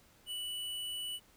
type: tone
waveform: square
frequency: 2960 Hz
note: F#7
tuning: in tune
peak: -38 dBFS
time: 0.26-1.2 s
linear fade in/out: 50 ms
effects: pink hiss -64 dBFS RMS until 1.36 s